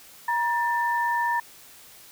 sine tone pair together, 947.5 / 1782 Hz, A#5 / A6, +28 / +22 cents, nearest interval major seventh, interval 1094 cents, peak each -23 / -27 dBFS, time 0.28-1.4 s, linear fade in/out 5 ms, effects white hiss -49 dBFS RMS until 2.11 s

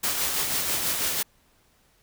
white noise with tremolo, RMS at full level -25 dBFS, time 0.03-1.23 s, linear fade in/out 10 ms, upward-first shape sine, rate 6.1 Hz, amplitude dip 35%, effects pink hiss -63 dBFS RMS until 2.02 s

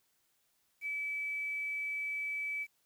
sine tone with quantisation, 2300 Hz, D7, 37 cents flat, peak -34 dBFS, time 0.81-2.67 s, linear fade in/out 50 ms, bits 10, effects white hiss -75 dBFS RMS until 2.85 s

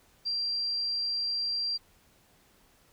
sine tone, 4732 Hz, D8, 12 cents sharp, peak -28 dBFS, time 0.25-1.78 s, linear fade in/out 20 ms, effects pink hiss -63 dBFS RMS until 2.92 s

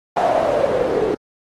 pink noise with band-pass filter sweep, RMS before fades -18 dBFS, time 0.16-1.15 s, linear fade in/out 10 ms, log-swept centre 740 to 400 Hz, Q 5.8, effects AAC 32 kbps

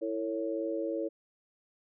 sine chord, A major, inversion second, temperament equal with one note detuned, 329.6 / 451.1 / 554.4 Hz, E4 / A4 / C#5, 0 / +43 / 0 cents, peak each -34 / -36 / -35 dBFS, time 0.01-1.09 s, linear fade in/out 20 ms, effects none

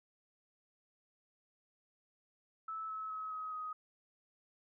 sine tone with pitch steps, 1308 / 1294.5 / 1281.1 / 1267.8 / 1254.7 Hz, E6 / E6 / E6 / D#6 / D#6, -14 / -32 / -50 / +32 / +14 cents, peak -39 dBFS, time 2.68-3.73 s, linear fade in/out 5 ms, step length 210 ms, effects none

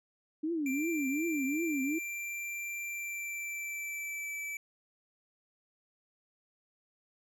sine tone with vibrato, 298.6 Hz, D4, 29 cents sharp, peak -30 dBFS, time 0.43-1.99 s, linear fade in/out 10 ms, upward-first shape triangle, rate 2.7 Hz, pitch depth 260 cents each way
square tone with pitch glide, 2359 to 2312 Hz, D7 to D7, +7 to -28 cents, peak -37 dBFS, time 0.66-4.57 s, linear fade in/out 2 ms, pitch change -35 cents, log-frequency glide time 2.86-4.37 s
effects none

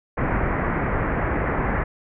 pink low-pass noise, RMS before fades -23 dBFS, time 0.17-1.84 s, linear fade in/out 10 ms, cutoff 2100 Hz, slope 48 dB/octave, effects none

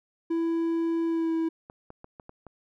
triangle tone with pitch glide, 331.5 to 326.2 Hz, E4 to E4, +10 to -18 cents, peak -22 dBFS, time 0.3-1.49 s, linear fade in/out 10 ms, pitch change -28 cents, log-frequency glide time 1.06-1.33 s
clicks, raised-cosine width 1 ms, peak -30 dBFS, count 6, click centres 1.699 / 1.904 / 2.044 / 2.198 / 2.294 / 2.467 s
effects none

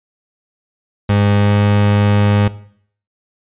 30% pulse tone with pitch glide, 102 to 102.65 Hz, G#2 to G#2, -31 to -20 cents, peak -8 dBFS, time 1.09-2.48 s, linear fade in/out 5 ms, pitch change +11 cents, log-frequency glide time 1.38-1.53 s, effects noise-tail reverb RT60 0.6 s tail -17 dB re dry + resampled to 8000 Hz

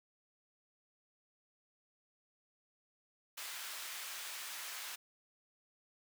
pink high-pass noise, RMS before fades -45 dBFS, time 3.37-4.96 s, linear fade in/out 10 ms, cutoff 1400 Hz, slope 12 dB/octave, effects none

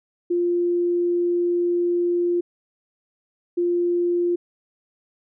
sine tone bursts at uneven times, 349.2 Hz, F4, in tune, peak -18 dBFS, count 2, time 0.3-2.41 / 3.57-4.36 s, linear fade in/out 10 ms, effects none

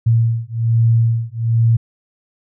sine beating tone pair, 114.4 / 115.6 Hz, A#2 / A#2, -32 / -14 cents, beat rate 1.2 Hz, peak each -15 dBFS, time 0.06-1.77 s, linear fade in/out 10 ms, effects none

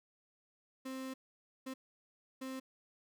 35% pulse tone bursts at uneven times, 262.7 Hz, C4, 7 cents sharp, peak -39 dBFS, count 3, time 0.85-1.14 / 1.66-1.74 / 2.41-2.6 s, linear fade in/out 10 ms, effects none

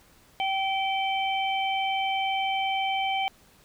harmonic tone, 774 Hz, G5, 22 cents flat, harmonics 1 / 3 / 4, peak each -26 / -31 / -32 dBFS, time 0.4-3.28 s, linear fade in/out 0 ms, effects pink hiss -58 dBFS RMS until 3.64 s

